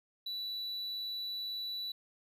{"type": "tone", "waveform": "triangle", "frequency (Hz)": 3951, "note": "B7", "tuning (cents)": 0, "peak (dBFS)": -35, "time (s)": [0.26, 1.92], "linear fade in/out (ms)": 5, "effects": []}